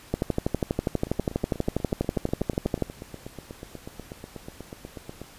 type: two click trains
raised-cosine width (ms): 2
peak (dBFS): -23 / -10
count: 35 / 34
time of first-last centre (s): 1.07-5.216 / 0.14-2.823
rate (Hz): 8.2 / 12.3
effects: pink hiss -49 dBFS RMS until 5.38 s + resampled to 32000 Hz